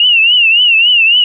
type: tone with vibrato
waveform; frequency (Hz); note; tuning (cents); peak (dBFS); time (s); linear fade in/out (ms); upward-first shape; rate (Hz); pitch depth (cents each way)
sine; 2800; F7; +4; -5; 0-1.24; 2; triangle; 3.6; 140
effects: none